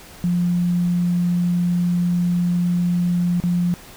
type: tone with dropouts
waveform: sine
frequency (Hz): 175.6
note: F3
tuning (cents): +10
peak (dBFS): -16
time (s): 0.24-3.74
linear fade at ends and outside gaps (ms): 0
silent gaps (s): 3.401-3.438
effects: pink hiss -42 dBFS RMS until 3.96 s